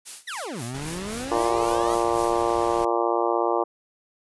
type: noise with tremolo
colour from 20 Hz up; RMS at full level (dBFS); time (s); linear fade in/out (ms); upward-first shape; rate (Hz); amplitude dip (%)
blue; -34; 0.05-2.43; 20; sine; 3.8; 90
type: exponential two-way sweep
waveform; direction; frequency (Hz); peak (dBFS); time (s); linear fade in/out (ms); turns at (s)
25% pulse; down then up; 2063 to 113.4 to 674; -27; 0.27-1.95; 10; 0.63
type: noise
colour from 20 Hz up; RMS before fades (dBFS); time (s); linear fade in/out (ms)
pink; -37; 0.74-2.85; 5
type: harmonic tone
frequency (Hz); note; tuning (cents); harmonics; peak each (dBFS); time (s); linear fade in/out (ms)
116.54; A#2; 0; 3 / 4 / 5 / 6 / 7 / 8 / 9 / 10; -26 / -27 / -28 / -29 / -29 / -30 / -31 / -31; 1.31-3.64; 10
effects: resampled to 24000 Hz